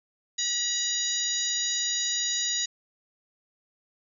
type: harmonic tone with a mistuned harmonic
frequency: 966 Hz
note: B5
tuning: 39 cents flat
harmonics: 2 / 3 / 4 / 5 / 6 / 7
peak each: -37 / -39 / -30 / -34 / -36 / -29 dBFS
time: 0.38-2.66 s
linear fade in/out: 10 ms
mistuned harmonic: 4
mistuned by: -21 cents
effects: none